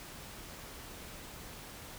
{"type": "silence", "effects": ["pink hiss -48 dBFS RMS until 1.98 s"]}